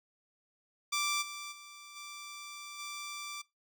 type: tone with level steps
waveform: 10% pulse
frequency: 1173 Hz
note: D6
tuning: 2 cents flat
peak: -22 / -33 / -41 / -36 / -32 dBFS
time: 0.92-3.42 s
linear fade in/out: 10 ms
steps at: 1.21 / 1.51 / 1.95 / 2.78 s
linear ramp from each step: 20 ms
effects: noise-tail reverb RT60 0.2 s tail -20 dB re dry